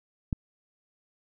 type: click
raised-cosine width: 5 ms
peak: -15 dBFS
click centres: 0.328 s
effects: none